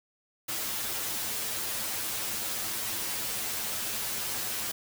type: noise with comb filter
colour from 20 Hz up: white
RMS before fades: -33 dBFS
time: 0.48-4.72 s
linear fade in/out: 10 ms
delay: 9.2 ms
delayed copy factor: +0.85
effects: none